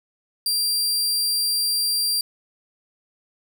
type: tone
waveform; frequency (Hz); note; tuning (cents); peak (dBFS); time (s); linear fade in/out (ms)
sawtooth; 4725; D8; +10; -17; 0.46-2.21; 2
effects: none